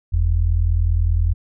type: tone pair together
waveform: sine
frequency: 44.97 / 84.9 Hz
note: F#1 / F2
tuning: -49 / -48 cents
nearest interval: major seventh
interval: 1101 cents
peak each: -17 dBFS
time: 0.12-1.34 s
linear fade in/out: 20 ms
effects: none